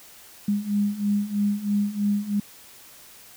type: beating tone pair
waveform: sine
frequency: 202.7 / 205.8 Hz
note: G#3 / G#3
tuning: -42 / -16 cents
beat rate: 3.1 Hz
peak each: -26 / -23 dBFS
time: 0.48-2.4 s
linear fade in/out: 5 ms
effects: white hiss -48 dBFS RMS until 3.36 s